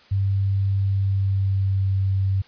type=tone with pitch glide; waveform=sine; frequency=98 to 96.54 Hz; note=G2 to G2; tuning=0 to -26 cents; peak=-18 dBFS; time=0.11-2.42 s; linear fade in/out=10 ms; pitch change=-26 cents; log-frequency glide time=0.84-1.95 s; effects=white hiss -52 dBFS RMS until 2.47 s + resampled to 11025 Hz